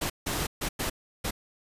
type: noise bursts at uneven times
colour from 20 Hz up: pink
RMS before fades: -30 dBFS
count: 5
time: 0.01-0.1 / 0.26-0.47 / 0.61-0.69 / 0.79-0.9 / 1.24-1.31 s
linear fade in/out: 10 ms
effects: resampled to 32000 Hz